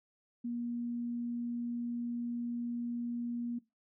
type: tone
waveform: sine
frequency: 238.3 Hz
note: A#3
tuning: 38 cents sharp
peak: -34 dBFS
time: 0.44-3.59 s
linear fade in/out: 10 ms
effects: noise-tail reverb RT60 0.2 s tail -18 dB re dry